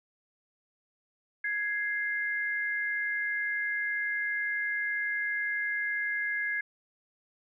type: tone pair together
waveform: sine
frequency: 1663 / 2095 Hz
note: G#6 / C7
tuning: +2 / +2 cents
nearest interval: major third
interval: 400 cents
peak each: -30 / -33 dBFS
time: 1.44-6.61 s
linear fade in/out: 5 ms
effects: none